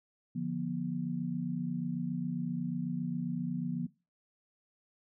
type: chord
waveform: sine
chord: B diminished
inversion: first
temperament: equal with one note detuned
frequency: 146.83 / 174.61 / 241.3 Hz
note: D3 / F3 / B3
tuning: 0 / 0 / -40 cents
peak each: -39 / -35 / -36 dBFS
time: 0.35-3.87 s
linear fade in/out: 10 ms
effects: noise-tail reverb RT60 0.3 s tail -21 dB re dry